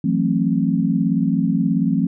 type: chord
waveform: sine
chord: F# half-diminished seventh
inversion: third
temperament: just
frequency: 166.5 / 185 / 222 / 266.4 Hz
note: E3 / F#3 / A3 / C4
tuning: +18 / 0 / +16 / +31 cents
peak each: -21 dBFS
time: 0.04-2.07 s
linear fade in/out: 5 ms
effects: none